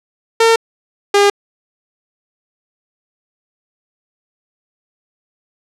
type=tone pair in turn; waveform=sawtooth; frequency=454.8 / 404.7 Hz; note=A#4 / G#4; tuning=-43 / -45 cents; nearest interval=major second; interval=202 cents; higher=first; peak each=-4 dBFS; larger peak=neither; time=0.4-0.56 / 1.14-1.3 s; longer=neither; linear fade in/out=5 ms; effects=low-pass 8000 Hz 12 dB/octave